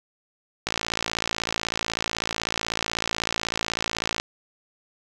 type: click train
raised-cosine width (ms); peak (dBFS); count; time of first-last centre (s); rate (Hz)
0.2; -7; 199; 0.67-4.199; 56.1
effects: none